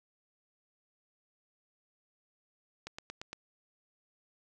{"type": "click train", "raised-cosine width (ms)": 0.2, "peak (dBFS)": -24, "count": 5, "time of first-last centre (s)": [2.87, 3.33], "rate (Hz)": 8.69, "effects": []}